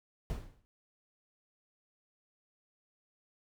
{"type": "noise with exponential decay", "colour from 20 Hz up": "brown", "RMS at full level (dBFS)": -33, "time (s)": [0.3, 0.65], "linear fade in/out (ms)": 0, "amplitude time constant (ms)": 75, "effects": []}